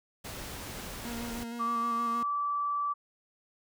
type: noise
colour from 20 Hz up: pink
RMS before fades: -41 dBFS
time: 0.24-1.44 s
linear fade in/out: 10 ms
type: tone with vibrato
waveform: 40% pulse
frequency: 234.7 Hz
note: A#3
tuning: 12 cents sharp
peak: -36 dBFS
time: 1.05-2.23 s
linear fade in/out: 2 ms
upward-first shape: square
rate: 6.4 Hz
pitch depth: 20 cents each way
type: tone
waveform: sine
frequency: 1159 Hz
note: D6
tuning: 23 cents flat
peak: -28 dBFS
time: 1.59-2.94 s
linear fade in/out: 20 ms
effects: none